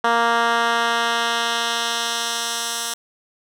10% pulse tone with band-pass filter sweep, 233.1 Hz, A#3, in tune, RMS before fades -21 dBFS, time 0.04-2.94 s, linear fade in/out 5 ms, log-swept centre 1200 to 7900 Hz, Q 0.79, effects none

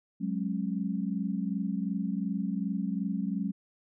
sine chord, F# suspended second, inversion none, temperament equal with one note detuned, 185 / 207.7 / 271.2 Hz, F#3 / G#3 / C#4, 0 / 0 / -38 cents, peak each -32 / -32 / -36 dBFS, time 0.2-3.52 s, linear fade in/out 20 ms, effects none

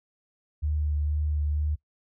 sine tone with vibrato, 74.8 Hz, D2, 32 cents sharp, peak -24 dBFS, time 0.62-1.76 s, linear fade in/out 20 ms, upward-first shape triangle, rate 2.1 Hz, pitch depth 21 cents each way, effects noise-tail reverb RT60 0.1 s tail -20 dB re dry

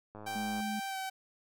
click train, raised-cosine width 1 ms, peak -33 dBFS, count 49, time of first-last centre 0.15-0.603 s, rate 106 Hz
sawtooth tone with pitch glide, 781 to 765.8 Hz, G5 to G5, -7 to -41 cents, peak -32 dBFS, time 0.26-1.1 s, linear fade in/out 10 ms, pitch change -34 cents, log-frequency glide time 0.88-0.97 s
sine tone, 211.5 Hz, G#3, 32 cents sharp, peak -35 dBFS, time 0.35-0.8 s, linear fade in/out 10 ms
effects none

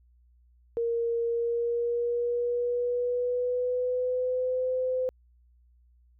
sine tone with pitch glide, 466.2 to 511.3 Hz, A#4 to C5, 0 to -40 cents, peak -25 dBFS, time 0.77-5.09 s, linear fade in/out 0 ms, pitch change +160 cents, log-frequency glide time 1.24-4.72 s, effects added 60 Hz sine -58 dBFS peak until 6.19 s

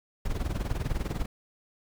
brown noise with tremolo, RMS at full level -27 dBFS, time 0.25-1.26 s, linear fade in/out 5 ms, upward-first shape sine, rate 20 Hz, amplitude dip 80%, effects none

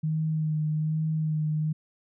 sine tone with vibrato, 155.56 Hz, D#3, in tune, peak -24 dBFS, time 0.03-1.73 s, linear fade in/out 10 ms, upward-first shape sine, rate 1.2 Hz, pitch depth 23 cents each way, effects none

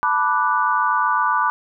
sine chord, B minor seventh, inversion third, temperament equal, 880 / 987.8 / 1174.7 / 1480 Hz, A5 / B5 / D6 / F#6, 0 / 0 / 0 / 0 cents, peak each -24 / -20 / -20 / -23 dBFS, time 0.03-1.5 s, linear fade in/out 0 ms, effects none

